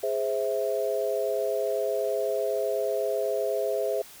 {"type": "chord", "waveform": "sine", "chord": "Ab augmented", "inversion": "none", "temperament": "equal with one note detuned", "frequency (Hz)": [415.3, 523.3, 655.5], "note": ["Ab4", "C5", "E5"], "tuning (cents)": [0, 0, -10], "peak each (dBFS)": -29, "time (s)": [0.03, 4.02], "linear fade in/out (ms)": 5, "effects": ["white hiss -48 dBFS RMS until 4.2 s"]}